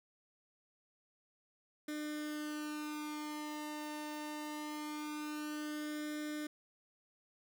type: tone with flanger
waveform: sawtooth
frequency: 301.1 Hz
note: D4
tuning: 43 cents sharp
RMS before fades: -42 dBFS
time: 1.88-6.47 s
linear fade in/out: 5 ms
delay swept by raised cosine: 0.55 to 1.09 ms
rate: 0.23 Hz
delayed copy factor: +0.85
effects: none